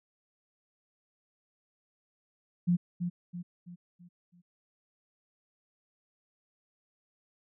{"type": "tone with echo", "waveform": "sine", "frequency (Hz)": 175.6, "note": "F3", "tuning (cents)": 10, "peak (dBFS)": -22, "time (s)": [2.67, 2.77], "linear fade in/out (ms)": 20, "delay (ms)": 330, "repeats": 5, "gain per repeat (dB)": -7, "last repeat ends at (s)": 4.42, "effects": []}